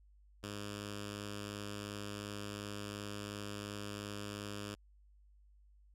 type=tone with notch filter; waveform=5% pulse; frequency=102.8 Hz; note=G#2; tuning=17 cents flat; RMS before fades=-44 dBFS; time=0.43-4.75 s; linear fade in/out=5 ms; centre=800 Hz; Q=0.8; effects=added 50 Hz sine -61 dBFS peak until 5.94 s + low-pass 11000 Hz 12 dB/octave